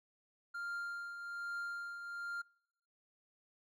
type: tone with tremolo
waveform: triangle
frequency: 1396.9 Hz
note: F6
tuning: in tune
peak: -36 dBFS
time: 0.54-2.42 s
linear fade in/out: 10 ms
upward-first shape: triangle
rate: 1.2 Hz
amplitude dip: 55%
effects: noise-tail reverb RT60 0.8 s tail -26 dB re dry